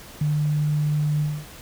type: tone with ADSR envelope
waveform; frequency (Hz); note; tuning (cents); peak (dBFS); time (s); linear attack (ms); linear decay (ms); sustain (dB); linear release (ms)
sine; 150; D3; +37; -17; 0.21-1.46; 5; 4; -2; 250
effects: pink hiss -43 dBFS RMS until 1.61 s